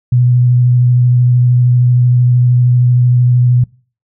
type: tone with vibrato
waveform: sine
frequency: 123.47 Hz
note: B2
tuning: in tune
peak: -6 dBFS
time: 0.12-3.64 s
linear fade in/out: 5 ms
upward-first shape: triangle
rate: 13 Hz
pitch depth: 19 cents each way
effects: noise-tail reverb RT60 0.4 s tail -24 dB re dry

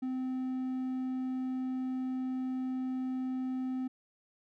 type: tone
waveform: triangle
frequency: 257.9 Hz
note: C4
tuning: 25 cents flat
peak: -30 dBFS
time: 0.02-3.88 s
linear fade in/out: 10 ms
effects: none

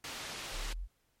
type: low-pass noise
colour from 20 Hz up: white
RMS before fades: -43 dBFS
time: 0.04-0.73 s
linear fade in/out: 2 ms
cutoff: 4800 Hz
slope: 12 dB/octave
type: exponential sweep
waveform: sine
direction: up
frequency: 30.15 to 48 Hz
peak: -36 dBFS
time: 0.51-0.88 s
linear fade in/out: 50 ms
effects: pink hiss -75 dBFS RMS until 1.2 s + MP3 64 kbps

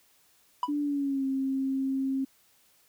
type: tone with exponential decay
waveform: triangle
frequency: 987.8 Hz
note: B5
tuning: in tune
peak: -19 dBFS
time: 0.63-0.72 s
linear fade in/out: 2 ms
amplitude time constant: 18 ms
type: tone with pitch glide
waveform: sine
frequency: 292.1 to 267.9 Hz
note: D4 to C4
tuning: -9 to +41 cents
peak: -26 dBFS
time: 0.68-2.25 s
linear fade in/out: 10 ms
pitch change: -150 cents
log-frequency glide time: 0.81-1.25 s
effects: white hiss -64 dBFS RMS until 2.88 s

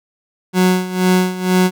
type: tone with tremolo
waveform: 30% pulse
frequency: 183.7 Hz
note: F#3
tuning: 12 cents flat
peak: -7 dBFS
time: 0.53-1.71 s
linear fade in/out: 50 ms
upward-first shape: sine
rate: 2.1 Hz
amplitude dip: 80%
effects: none

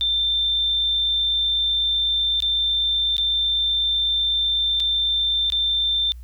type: tone with dropouts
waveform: sine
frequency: 3572 Hz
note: A7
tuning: 25 cents sharp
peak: -18 dBFS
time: 0.01-6.12 s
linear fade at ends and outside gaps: 0 ms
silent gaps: 2.403-2.423 / 3.167-3.181 / 4.799-4.803 / 5.501-5.522 s
effects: added 60 Hz sine -35 dBFS peak until 6.23 s + white hiss -62 dBFS RMS until 6.23 s

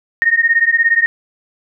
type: beating tone pair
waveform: sine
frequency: 1841 / 1858 Hz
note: A#6 / A#6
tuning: -22 / -6 cents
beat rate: 17 Hz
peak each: -13 / -13 dBFS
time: 0.22-1.06 s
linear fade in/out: 0 ms
effects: none

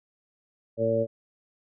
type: harmonic tone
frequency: 113.5 Hz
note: A#2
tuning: 46 cents flat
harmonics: 1 / 2 / 3 / 4 / 5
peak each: -32 / -32 / -34 / -28 / -24 dBFS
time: 0.77-1.07 s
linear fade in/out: 50 ms
effects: none

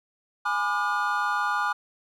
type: chord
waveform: triangle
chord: G# diminished seventh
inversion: none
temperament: just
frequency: 830.6 / 996.7 / 1196.1 / 1435.3 Hz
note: G#5 / B5 / D6 / F6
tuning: 0 / +16 / +31 / +47 cents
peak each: -28 / -30 / -26 / -26 dBFS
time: 0.45-1.73 s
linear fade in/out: 10 ms
effects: none

